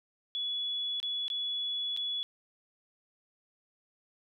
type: tone with dropouts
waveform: sine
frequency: 3400 Hz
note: G#7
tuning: 40 cents sharp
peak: -31 dBFS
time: 0.35-2.23 s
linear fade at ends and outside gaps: 0 ms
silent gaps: 1.001-1.029 / 1.281-1.301 / 1.965-1.973 s
effects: none